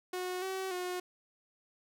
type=tone with pitch steps; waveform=sawtooth; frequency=364.7 / 380.1 / 361.3 Hz; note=F#4 / F#4 / F#4; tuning=-25 / +47 / -41 cents; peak=-31 dBFS; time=0.13-1 s; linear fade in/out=5 ms; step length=290 ms; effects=none